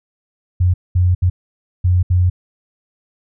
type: tone bursts at uneven times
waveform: sine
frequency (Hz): 90.2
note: F#2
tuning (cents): -44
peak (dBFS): -10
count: 5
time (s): 0.6-0.74 / 0.95-1.15 / 1.22-1.3 / 1.84-2.03 / 2.1-2.3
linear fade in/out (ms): 10
effects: none